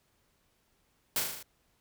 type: noise with echo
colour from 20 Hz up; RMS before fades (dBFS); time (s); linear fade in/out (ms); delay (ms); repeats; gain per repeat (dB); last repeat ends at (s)
white; -29; 1.16-1.2; 2; 38; 6; -3; 1.428
effects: pink hiss -72 dBFS RMS until 1.8 s